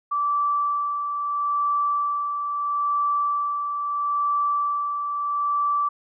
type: tone with tremolo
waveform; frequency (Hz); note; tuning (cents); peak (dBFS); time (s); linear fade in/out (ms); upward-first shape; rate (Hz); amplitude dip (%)
sine; 1162; D6; -19; -19; 0.11-5.89; 10; sine; 0.76; 45
effects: none